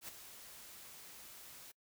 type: noise with ADSR envelope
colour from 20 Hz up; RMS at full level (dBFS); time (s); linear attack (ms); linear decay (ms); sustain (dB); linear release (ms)
white; -45; 0.01-1.72; 73; 13; -9; 13
effects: noise-tail reverb RT60 0.1 s tail -25 dB re dry